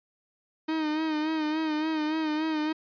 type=tone with vibrato; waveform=45% pulse; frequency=311.1 Hz; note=D#4; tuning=in tune; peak=-26 dBFS; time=0.68-2.73 s; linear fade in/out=10 ms; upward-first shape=sine; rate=3.5 Hz; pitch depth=47 cents each way; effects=resampled to 11025 Hz